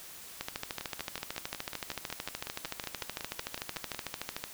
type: two click trains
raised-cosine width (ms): 0.2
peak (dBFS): -20 / -17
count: 18 / 55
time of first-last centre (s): 0.81-3.947 / 0.41-4.44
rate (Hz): 5.42 / 13.4
effects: white hiss -48 dBFS RMS until 4.53 s